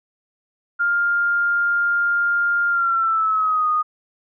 sine tone with pitch glide, 1403 to 1235.6 Hz, F6 to D#6, +8 to -12 cents, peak -16 dBFS, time 0.79-3.83 s, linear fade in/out 20 ms, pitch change -220 cents, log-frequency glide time 2.69-3.69 s, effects none

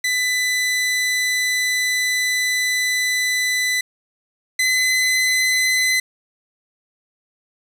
sawtooth tone pair in turn, 2000 / 2024 Hz, B6 / B6, +21 / +42 cents, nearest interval unison, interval 21 cents, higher second, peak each -14 / -12 dBFS, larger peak second, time 0.04-3.81 / 4.59-6 s, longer first, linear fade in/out 5 ms, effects low-pass 12000 Hz 12 dB/octave + 7-bit

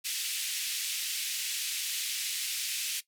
pink band-pass noise, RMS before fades -34 dBFS, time 0.04-3.01 s, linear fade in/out 20 ms, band 2500 to 14000 Hz, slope 24 dB/octave, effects noise-tail reverb RT60 0.1 s tail -17 dB re dry

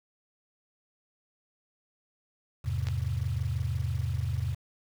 sine chord, E augmented, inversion none, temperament just, 82.41 / 103.01 / 128.76 Hz, E2 / G#2 / B#2, 0 / -14 / -27 cents, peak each -32 dBFS, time 2.64-4.55 s, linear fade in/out 20 ms
clicks, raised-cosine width 0.2 ms, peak -22 dBFS, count 2, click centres 2.87 / 2.886 s
effects 8-bit

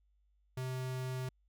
square tone, 128.9 Hz, C3, 26 cents flat, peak -37 dBFS, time 0.57-1.29 s, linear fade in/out 5 ms, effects added 50 Hz sine -69 dBFS peak until 1.48 s

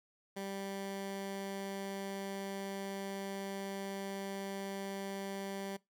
15% pulse tone, 196 Hz, G3, in tune, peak -33 dBFS, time 0.36-5.77 s, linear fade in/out 10 ms, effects noise-tail reverb RT60 0.2 s tail -22 dB re dry

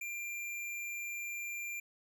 square tone, 2380 Hz, D7, 22 cents sharp, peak -39 dBFS, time 0.01-1.8 s, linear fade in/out 5 ms, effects none

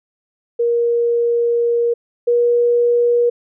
sine tone pair in turn, 471.7 / 478.3 Hz, A#4 / A#4, +20 / +44 cents, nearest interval unison, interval 24 cents, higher second, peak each -13 / -11 dBFS, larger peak second, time 0.59-1.94 / 2.27-3.3 s, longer first, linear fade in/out 10 ms, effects none

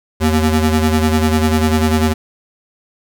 30% pulse ring-modulated tone, 156.9 Hz, D#3, 15 cents sharp, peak -6 dBFS, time 0.2-2.14 s, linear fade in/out 20 ms, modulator 73.4 Hz, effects none

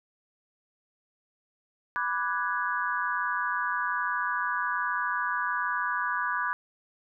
sine chord, G# half-diminished seventh, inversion first, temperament equal, 987.8 / 1174.7 / 1480 / 1661.2 Hz, B5 / D6 / F#6 / G#6, 0 / 0 / 0 / 0 cents, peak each -32 dBFS, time 1.96-6.53 s, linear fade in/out 0 ms, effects none

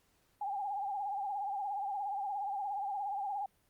sine tone with vibrato, 804 Hz, G5, 44 cents sharp, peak -34 dBFS, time 0.41-3.46 s, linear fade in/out 5 ms, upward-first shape triangle, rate 17 Hz, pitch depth 94 cents each way, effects pink hiss -72 dBFS RMS until 3.69 s + Opus 48 kbps

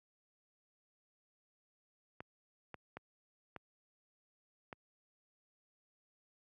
clicks, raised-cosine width 0.5 ms, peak -30 dBFS, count 5, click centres 2.205 / 2.743 / 2.97 / 3.563 / 4.728 s, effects high-pass 80 Hz 12 dB/octave

